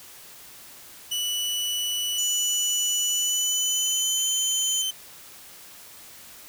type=tone with pitch glide; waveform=sawtooth; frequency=2960 to 3080 Hz; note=F#7 to G7; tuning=0 to -31 cents; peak=-22 dBFS; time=1.11-4.91 s; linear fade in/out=10 ms; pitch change=+69 cents; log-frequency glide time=3.09-4.29 s
type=tone; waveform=sine; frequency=6930 Hz; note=A8; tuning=27 cents flat; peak=-25 dBFS; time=2.18-4.82 s; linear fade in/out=5 ms
effects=white hiss -46 dBFS RMS until 6.48 s